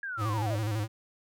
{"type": "linear sweep", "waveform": "sine", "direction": "down", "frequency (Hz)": [1661.2, 546], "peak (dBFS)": -33, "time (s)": [0.03, 0.56], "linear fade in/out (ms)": 2}
{"type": "tone with vibrato", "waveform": "square", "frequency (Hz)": 107.3, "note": "A2", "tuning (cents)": -43, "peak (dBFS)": -29, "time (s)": [0.17, 0.88], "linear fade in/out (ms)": 50, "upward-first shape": "square", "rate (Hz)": 12, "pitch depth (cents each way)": 65}
{"effects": []}